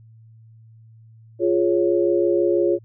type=chord; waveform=sine; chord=Db major; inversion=first; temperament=equal; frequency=349.2 / 415.3 / 554.4 Hz; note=F4 / Ab4 / Db5; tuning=0 / 0 / 0 cents; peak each=-18 / -22 / -22 dBFS; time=1.39-2.79 s; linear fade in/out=50 ms; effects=added 112 Hz sine -45 dBFS peak until 2.84 s